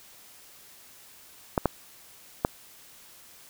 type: clicks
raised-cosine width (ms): 1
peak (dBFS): -8 / -7 / -7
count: 3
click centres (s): 1.578 / 1.657 / 2.449
effects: white hiss -52 dBFS RMS until 3.49 s